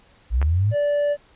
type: linear sweep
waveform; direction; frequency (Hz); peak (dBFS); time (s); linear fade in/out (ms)
sine; up; 53.5 to 114.8; -16; 0.3-0.75; 50
type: clicks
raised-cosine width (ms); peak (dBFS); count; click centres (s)
0.5; -16; 2; 0.416 / 0.427
type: tone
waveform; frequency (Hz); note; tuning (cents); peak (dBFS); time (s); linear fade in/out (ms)
triangle; 582; D5; -16; -16; 0.71-1.17; 50
effects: pink hiss -55 dBFS RMS until 1.35 s + resampled to 8000 Hz